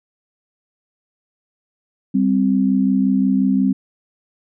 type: tone pair together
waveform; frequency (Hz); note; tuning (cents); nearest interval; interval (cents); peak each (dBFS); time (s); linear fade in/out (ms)
sine; 195.98 / 261.6; G3 / C4; 0 / 0; perfect fourth; 500; -16; 2.14-3.73; 10
effects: none